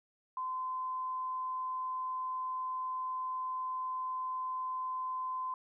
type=tone; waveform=sine; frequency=1028 Hz; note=C6; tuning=31 cents flat; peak=-34 dBFS; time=0.37-5.54 s; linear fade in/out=2 ms; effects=none